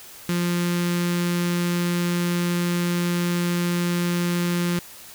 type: tone with notch filter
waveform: sawtooth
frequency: 174.61 Hz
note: F3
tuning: in tune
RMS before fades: -23 dBFS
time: 0.29-4.79 s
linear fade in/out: 2 ms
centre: 690 Hz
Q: 0.91
effects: white hiss -43 dBFS RMS until 5.14 s